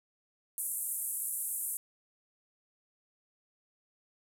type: band-pass noise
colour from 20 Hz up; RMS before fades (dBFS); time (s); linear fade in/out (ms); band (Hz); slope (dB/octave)
white; -36; 0.58-1.77; 0; 8400 to 13000; 48
effects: none